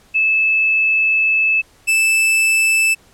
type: tone pair in turn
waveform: sine / 45% pulse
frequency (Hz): 2614 / 2635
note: E7 / E7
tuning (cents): -15 / -1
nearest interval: unison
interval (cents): 14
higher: second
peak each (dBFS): -12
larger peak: neither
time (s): 0.14-1.62 / 1.87-2.95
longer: first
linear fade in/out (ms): 20
effects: pink hiss -51 dBFS RMS until 3.13 s + low-pass 12000 Hz 12 dB/octave